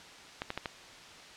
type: clicks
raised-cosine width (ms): 0.3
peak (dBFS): -18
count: 4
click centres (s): 0.419 / 0.504 / 0.576 / 0.658
effects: white hiss -50 dBFS RMS until 1.36 s + low-pass 5000 Hz 12 dB/octave